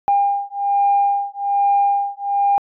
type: beating tone pair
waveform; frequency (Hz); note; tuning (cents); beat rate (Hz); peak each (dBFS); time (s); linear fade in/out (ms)
sine; 803 / 804.2; G5 / G5; +41 / +44; 1.2; -17; 0.08-2.58; 0
effects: tanh soft clip ceiling -7 dBFS